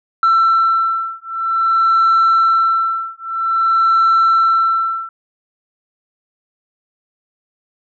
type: beating tone pair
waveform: sine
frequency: 1340 / 1340.51 Hz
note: E6 / E6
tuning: +28 / +29 cents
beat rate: 0.51 Hz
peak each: -13 dBFS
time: 0.23-5.09 s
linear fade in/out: 2 ms
effects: tanh soft clip ceiling -7 dBFS